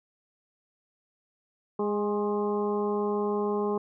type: harmonic tone with a mistuned harmonic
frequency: 206.5 Hz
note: G#3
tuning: 10 cents flat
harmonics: 1 / 2 / 3 / 4 / 5 / 6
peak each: -31 / -27 / -41 / -36 / -36 / -46 dBFS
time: 1.79-3.78 s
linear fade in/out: 5 ms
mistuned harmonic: 5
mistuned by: +40 cents
effects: none